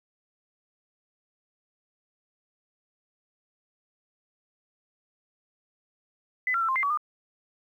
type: tone with pitch steps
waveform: sine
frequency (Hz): 2010 / 1368 / 1334 / 1054 / 2091 / 1136 / 1211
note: B6 / F6 / E6 / C6 / C7 / C#6 / D#6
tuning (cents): +30 / -36 / +20 / +12 / -2 / +42 / -47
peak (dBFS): -23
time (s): 6.47-6.974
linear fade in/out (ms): 2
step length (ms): 72
effects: 10-bit